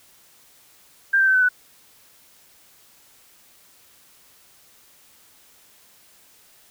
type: tone with pitch steps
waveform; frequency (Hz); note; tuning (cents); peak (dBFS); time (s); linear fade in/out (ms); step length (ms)
sine; 1588 / 1562.5 / 1537.5 / 1512.8 / 1488.5; G6 / G6 / G6 / F#6 / F#6; +22 / -6 / -34 / +38 / +10; -14; 1.13-1.49; 10; 72
effects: white hiss -54 dBFS RMS until 6.7 s